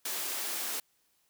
white high-pass noise, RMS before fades -35 dBFS, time 0.05-0.8 s, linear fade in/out 5 ms, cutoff 250 Hz, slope 24 dB/octave, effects white hiss -72 dBFS RMS until 1.29 s

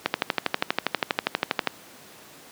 click train, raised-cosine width 0.3 ms, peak -4 dBFS, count 21, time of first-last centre 0.06-1.673 s, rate 12.4 Hz, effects pink hiss -47 dBFS RMS until 2.51 s + high-pass 200 Hz 12 dB/octave

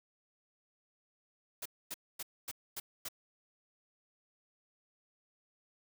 white noise bursts, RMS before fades -41 dBFS, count 6, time 1.62-3.086 s, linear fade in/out 5 ms, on 36 ms, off 250 ms, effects none

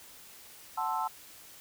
sine chord, F# half-diminished seventh, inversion none, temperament equal, 740 / 880 / 1046.5 / 1318.5 Hz, F#5 / A5 / C6 / E6, 0 / 0 / 0 / 0 cents, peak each -37 / -32 / -36 / -36 dBFS, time 0.77-1.08 s, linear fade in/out 10 ms, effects white hiss -52 dBFS RMS until 1.6 s

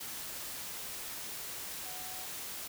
sine tone in noise, 740 Hz, F#5, in tune, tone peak -50 dBFS, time 1.85-2.26 s, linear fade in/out 10 ms, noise white, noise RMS -42 dBFS, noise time 0-2.68 s, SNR -11 dB, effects none

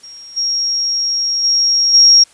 sine tone with level steps, 5588 Hz, F8, in tune, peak -32 / -14 / -10 / -4 dBFS, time 0.03-2.24 s, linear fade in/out 10 ms, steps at 0.36 / 1.43 / 1.93 s, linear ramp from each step 20 ms, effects white hiss -47 dBFS RMS until 2.33 s + resampled to 22050 Hz

